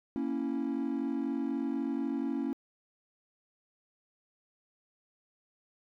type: chord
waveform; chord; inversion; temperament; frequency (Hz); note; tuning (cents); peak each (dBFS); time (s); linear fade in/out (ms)
triangle; A# diminished; none; equal; 233.1 / 277.2 / 329.6; A#3 / C#4 / E4; 0 / 0 / 0; -33 / -30 / -34; 0.16-2.53; 0
effects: tanh soft clip ceiling -23 dBFS